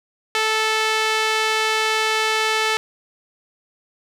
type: tone with band-pass filter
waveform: sawtooth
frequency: 438.1 Hz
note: A4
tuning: 7 cents flat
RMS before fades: -20 dBFS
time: 0.35-2.77 s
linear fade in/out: 0 ms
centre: 2700 Hz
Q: 0.77
effects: none